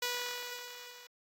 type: tone with level ramp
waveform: 5% pulse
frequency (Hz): 489.2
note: B4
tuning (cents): -16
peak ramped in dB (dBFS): -20 to -40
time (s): 0.02-1.07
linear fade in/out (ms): 5
effects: AAC 48 kbps